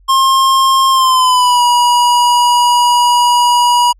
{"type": "tone with pitch glide", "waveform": "square", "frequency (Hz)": [1067, 967.2], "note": ["C6", "B5"], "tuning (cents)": [34, -36], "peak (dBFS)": -8, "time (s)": [0.08, 3.93], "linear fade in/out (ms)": 20, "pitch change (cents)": -170, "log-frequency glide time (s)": [0.9, 1.62], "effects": ["added 45 Hz sine -43 dBFS peak until 3.99 s", "low-pass 11000 Hz 12 dB/octave"]}